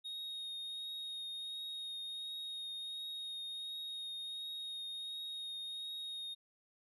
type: tone with vibrato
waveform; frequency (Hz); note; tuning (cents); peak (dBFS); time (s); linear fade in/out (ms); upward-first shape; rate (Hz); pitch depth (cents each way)
triangle; 3729; A#7; 0; -40; 0.04-6.35; 20; triangle; 1.4; 15
effects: none